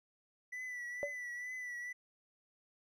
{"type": "tone with vibrato", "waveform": "triangle", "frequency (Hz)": 1975.5, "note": "B6", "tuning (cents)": 0, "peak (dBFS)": -39, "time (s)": [0.52, 1.93], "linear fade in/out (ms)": 10, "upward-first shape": "triangle", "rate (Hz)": 2.2, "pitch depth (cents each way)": 47}
{"type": "tone with exponential decay", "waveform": "sine", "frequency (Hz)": 576, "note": "D5", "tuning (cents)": -34, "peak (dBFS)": -30, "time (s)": [1.03, 1.15], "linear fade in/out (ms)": 0, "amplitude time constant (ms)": 26}
{"effects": []}